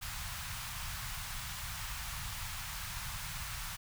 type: band-stop noise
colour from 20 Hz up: pink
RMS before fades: -41 dBFS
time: 0.01-3.77 s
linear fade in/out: 20 ms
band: 140 to 910 Hz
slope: 24 dB/octave
effects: none